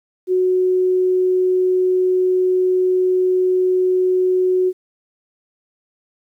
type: tone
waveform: sine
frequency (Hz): 368.5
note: F#4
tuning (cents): -7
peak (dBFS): -13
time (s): 0.27-4.73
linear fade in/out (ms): 50
effects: 9-bit